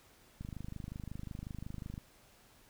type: click train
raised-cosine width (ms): 5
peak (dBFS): -30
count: 41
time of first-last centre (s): 0.41-1.979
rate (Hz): 25.5
effects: pink hiss -63 dBFS RMS until 2.69 s